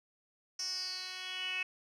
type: tone with band-pass filter sweep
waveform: 10% pulse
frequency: 370 Hz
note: F#4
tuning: in tune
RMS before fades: -39 dBFS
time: 0.59-1.63 s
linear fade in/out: 5 ms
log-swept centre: 5700 to 2600 Hz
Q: 9.4
effects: none